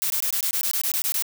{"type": "noise bursts", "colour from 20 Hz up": "blue", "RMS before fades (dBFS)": -24, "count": 12, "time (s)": [0.02, 1.223], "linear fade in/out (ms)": 0, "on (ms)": 81, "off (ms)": 21, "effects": []}